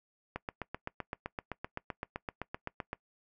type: click train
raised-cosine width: 0.5 ms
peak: -21 dBFS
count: 21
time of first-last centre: 0.36-2.931 s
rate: 7.78 Hz
effects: noise-tail reverb RT60 0.1 s tail -22 dB re dry